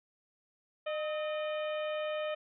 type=harmonic tone with a mistuned harmonic; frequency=610 Hz; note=D#5; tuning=34 cents flat; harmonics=1 / 2 / 3 / 4 / 5 / 6; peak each=-33 / -43 / -46 / -46 / -47 / -55 dBFS; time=0.86-2.35 s; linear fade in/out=10 ms; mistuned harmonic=2; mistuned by=+65 cents; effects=none

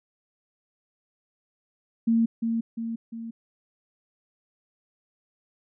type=tone with echo; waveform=sine; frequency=228.6 Hz; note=A#3; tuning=34 cents flat; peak=-18 dBFS; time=2.07-2.26 s; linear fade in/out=10 ms; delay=350 ms; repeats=3; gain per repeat=-5 dB; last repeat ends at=3.31 s; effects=none

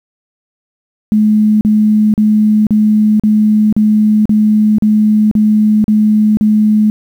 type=tone bursts; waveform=sine; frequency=213.3 Hz; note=G#3; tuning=46 cents sharp; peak=-6 dBFS; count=11; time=1.12-6.9 s; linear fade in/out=0 ms; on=490 ms; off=39 ms; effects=7-bit

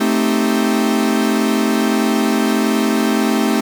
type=chord; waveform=45% pulse; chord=A half-diminished seventh; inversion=none; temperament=equal; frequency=220 / 261.6 / 311.1 / 392 Hz; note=A3 / C4 / Eb4 / G4; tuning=0 / 0 / 0 / 0 cents; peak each=-17 / -19 / -21 / -22 dBFS; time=0-3.61 s; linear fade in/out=10 ms; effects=none

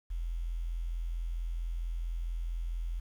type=tone with quantisation; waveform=sine; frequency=42.23 Hz; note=E1; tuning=43 cents sharp; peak=-32 dBFS; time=0.1-3 s; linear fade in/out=10 ms; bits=10; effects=none

